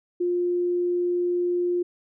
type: tone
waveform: sine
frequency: 353.1 Hz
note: F4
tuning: 19 cents sharp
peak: -21 dBFS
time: 0.2-1.83 s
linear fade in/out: 10 ms
effects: none